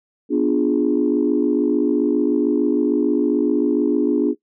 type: chord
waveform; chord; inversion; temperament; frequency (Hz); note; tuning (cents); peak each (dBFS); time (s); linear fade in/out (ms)
sine; B diminished seventh; none; equal; 246.9 / 293.7 / 349.2 / 415.3; B3 / D4 / F4 / Ab4; 0 / 0 / 0 / 0; -21 / -17 / -21 / -22; 0.29-4.35; 50
effects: noise-tail reverb RT60 0.1 s tail -19 dB re dry + tanh soft clip ceiling -6 dBFS